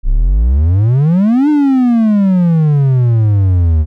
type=exponential two-way sweep; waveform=triangle; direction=up then down; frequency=30.26 to 305.5 to 75 Hz; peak=-5 dBFS; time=0.03-3.86 s; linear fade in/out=50 ms; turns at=1.49 s; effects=none